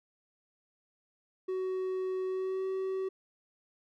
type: tone with pitch glide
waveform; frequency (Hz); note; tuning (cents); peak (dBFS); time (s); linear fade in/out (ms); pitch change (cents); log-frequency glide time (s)
triangle; 374.1 to 380.4; F#4 to F#4; +19 to +48; -29; 1.48-3.09; 10; +29; 2.26-2.66
effects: none